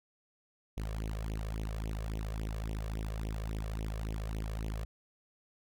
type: tone with flanger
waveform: sawtooth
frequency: 53.8 Hz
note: A1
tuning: 38 cents flat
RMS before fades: -37 dBFS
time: 0.77-4.85 s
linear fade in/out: 5 ms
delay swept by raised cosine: 0.31 to 1.81 ms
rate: 3.6 Hz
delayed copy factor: +0.95
effects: none